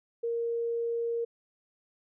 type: tone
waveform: sine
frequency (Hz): 466.2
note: A#4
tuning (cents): 0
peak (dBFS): -28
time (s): 0.23-1.25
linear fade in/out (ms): 10
effects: none